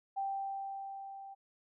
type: tone with level ramp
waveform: sine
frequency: 784 Hz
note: G5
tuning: in tune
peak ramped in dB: -32 to -46 dBFS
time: 0.16-1.35 s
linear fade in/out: 20 ms
effects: none